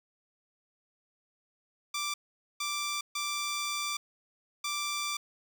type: tone bursts at uneven times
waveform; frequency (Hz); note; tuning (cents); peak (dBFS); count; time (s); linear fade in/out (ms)
10% pulse; 1174.7; D6; 0; -23; 4; 1.94-2.14 / 2.6-3.01 / 3.15-3.97 / 4.64-5.17; 5
effects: none